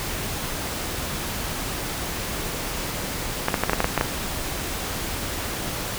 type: clicks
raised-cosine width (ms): 0.5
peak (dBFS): -4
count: 9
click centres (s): 3.484 / 3.542 / 3.636 / 3.696 / 3.733 / 3.804 / 3.844 / 3.977 / 4.011
effects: pink hiss -29 dBFS RMS until 5.98 s